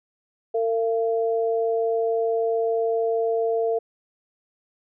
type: tone pair together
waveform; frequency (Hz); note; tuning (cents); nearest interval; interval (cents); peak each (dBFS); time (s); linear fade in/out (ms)
sine; 454.1 / 680.8; A#4 / F5; -45 / -44; perfect fifth; 701; -21 / -26; 0.54-3.79; 10
effects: none